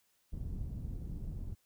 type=low-pass noise; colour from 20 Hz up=pink; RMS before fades=-40 dBFS; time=0.32-1.55 s; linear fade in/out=20 ms; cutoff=140 Hz; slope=12 dB/octave; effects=white hiss -74 dBFS RMS until 1.65 s